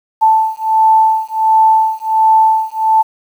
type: beating tone pair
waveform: sine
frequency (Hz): 880 / 881.4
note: A5 / A5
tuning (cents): 0 / +3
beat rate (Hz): 1.4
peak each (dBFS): -11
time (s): 0.21-3.03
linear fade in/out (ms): 20
effects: 7-bit